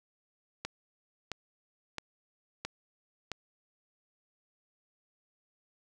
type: click train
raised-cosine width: 0.2 ms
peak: -18 dBFS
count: 5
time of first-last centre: 0.65-3.317 s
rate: 1.5 Hz
effects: none